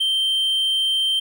triangle tone, 3133 Hz, G7, 2 cents flat, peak -16 dBFS, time 0-1.2 s, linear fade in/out 10 ms, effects none

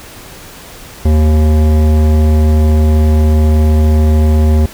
sine tone with hard clipping, 77.1 Hz, D#2, 15 cents flat, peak -8 dBFS, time 1.05-4.66 s, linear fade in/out 5 ms, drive 15 dB, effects pink hiss -33 dBFS RMS until 4.73 s

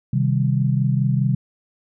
sine chord, C minor, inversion none, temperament equal, 130.81 / 155.56 / 196 Hz, C3 / Eb3 / G3, 0 / 0 / 0 cents, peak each -18 / -22 / -23 dBFS, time 0.13-1.35 s, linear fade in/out 5 ms, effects none

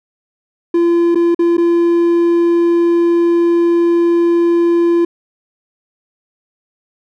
triangle tone with dropouts, 341.6 Hz, F4, 38 cents flat, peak -7 dBFS, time 0.74-5.05 s, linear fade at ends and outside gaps 5 ms, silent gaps 1.148-1.155 / 1.347-1.391 / 1.57-1.579 s, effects none

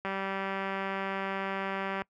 click train, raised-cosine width 0.5 ms, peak -19 dBFS, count 383, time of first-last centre 0.05-2.019 s, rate 194 Hz, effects noise-tail reverb RT60 0.1 s tail -24 dB re dry + high-pass 60 Hz 12 dB/octave

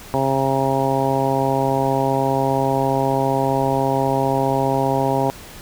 harmonic tone, 134.9 Hz, C#3, 47 cents flat, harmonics 1 / 2 / 3 / 4 / 5 / 6 / 7, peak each -24 / -24 / -24 / -24 / -24 / -24 / -24 dBFS, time 0.14-5.3 s, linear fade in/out 0 ms, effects pink hiss -39 dBFS RMS until 5.61 s

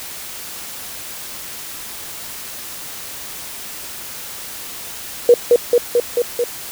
sine tone with echo, 480.6 Hz, B4, 47 cents flat, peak -4 dBFS, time 5.29-5.34 s, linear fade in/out 2 ms, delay 220 ms, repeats 5, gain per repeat -2 dB, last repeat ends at 6.44 s, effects white hiss -31 dBFS RMS until 6.71 s

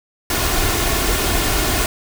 pink noise with comb filter, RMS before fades -18 dBFS, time 0.3-1.86 s, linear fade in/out 2 ms, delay 2.8 ms, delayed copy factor +0.5, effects none

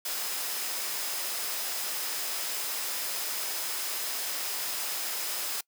sine tone in noise, 5070 Hz, D#8, 32 cents sharp, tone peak -42 dBFS, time 0.05-5.61 s, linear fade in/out 5 ms, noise white, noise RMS -33 dBFS, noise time 0.05-5.61 s, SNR -12 dB, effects noise-tail reverb RT60 0.1 s tail -24 dB re dry + high-pass 400 Hz 12 dB/octave

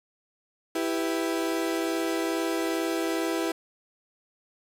35% pulse chord, E minor, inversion none, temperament equal, 329.6 / 392 / 493.9 Hz, E4 / G4 / B4, 0 / 0 / 0 cents, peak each -26 / -30 / -32 dBFS, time 0.75-3.52 s, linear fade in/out 5 ms, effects resampled to 32000 Hz + 8-bit

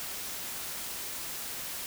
white noise, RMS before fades -38 dBFS, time 0-1.86 s, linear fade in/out 0 ms, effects none

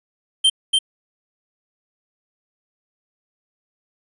square tone with echo, 3136 Hz, G7, in tune, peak -12 dBFS, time 0.44-0.5 s, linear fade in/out 10 ms, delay 290 ms, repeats 1, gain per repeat -2 dB, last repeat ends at 0.79 s, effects resampled to 24000 Hz

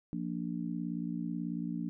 harmonic tone, 58.27 Hz, A#1, in tune, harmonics 3 / 4 / 5, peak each -37 / -38 / -39 dBFS, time 0.13-1.89 s, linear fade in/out 0 ms, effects none

